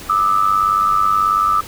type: tone pair together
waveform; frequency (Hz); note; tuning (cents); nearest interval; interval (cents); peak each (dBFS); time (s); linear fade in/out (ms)
sine; 1196.6 / 1295; D6 / E6; +32 / -31; minor second; 137; -15; 0.09-1.61; 10
effects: pink hiss -34 dBFS RMS until 1.67 s